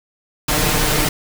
pink noise with comb filter, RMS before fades -17 dBFS, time 0.48-1.09 s, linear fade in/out 5 ms, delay 6.6 ms, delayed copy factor +0.75, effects none

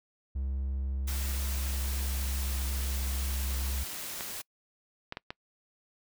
triangle tone with pitch glide, 67 to 66.31 Hz, C2 to C2, +42 to +24 cents, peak -28 dBFS, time 0.35-3.84 s, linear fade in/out 10 ms, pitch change -18 cents, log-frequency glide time 0.8-2.2 s
white noise, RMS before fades -39 dBFS, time 1.07-4.42 s, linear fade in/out 10 ms
clicks, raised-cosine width 0.3 ms, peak -20 dBFS, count 4, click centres 4.208 / 5.124 / 5.171 / 5.305 s
effects noise-tail reverb RT60 0.1 s tail -26 dB re dry

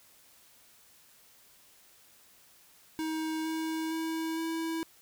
square tone with pitch steps, 316.8 / 319.9 / 323.1 / 326.3 Hz, D#4 / D#4 / E4 / E4, +31 / +48 / -35 / -18 cents, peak -32 dBFS, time 2.99-4.83 s, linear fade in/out 0 ms, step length 460 ms, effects white hiss -60 dBFS RMS until 5.01 s

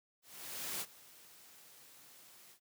white noise with ADSR envelope, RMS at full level -39 dBFS, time 0.22-2.6 s, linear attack 590 ms, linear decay 46 ms, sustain -20 dB, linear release 86 ms, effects high-pass 100 Hz 12 dB/octave

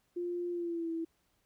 sine tone with pitch glide, 350.4 to 328.8 Hz, F4 to E4, +6 to -4 cents, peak -33 dBFS, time 0.16-1.05 s, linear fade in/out 10 ms, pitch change -110 cents, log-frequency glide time 0.51-0.91 s, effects pink hiss -75 dBFS RMS until 1.45 s

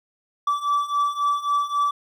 triangle beating tone pair, 1155 / 1158.7 Hz, D6 / D6, -29 / -24 cents, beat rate 3.7 Hz, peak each -23 / -20 dBFS, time 0.47-1.91 s, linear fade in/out 5 ms, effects none

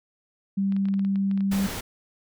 sine tone, 196 Hz, G3, in tune, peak -21 dBFS, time 0.57-1.67 s, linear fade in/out 10 ms
clicks, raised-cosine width 0.3 ms, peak -29 dBFS, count 11, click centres 0.723 / 0.765 / 0.855 / 0.886 / 0.94 / 0.994 / 1.049 / 1.158 / 1.313 / 1.376 / 1.407 s
pink noise, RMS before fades -33 dBFS, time 1.51-1.81 s, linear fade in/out 10 ms
effects none

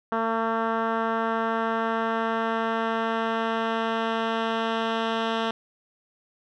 10% pulse tone with low-pass filter sweep, 225.8 Hz, A3, 45 cents sharp, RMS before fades -26 dBFS, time 0.12-5.51 s, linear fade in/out 2 ms, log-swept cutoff 1400 to 3100 Hz, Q 1.5, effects none

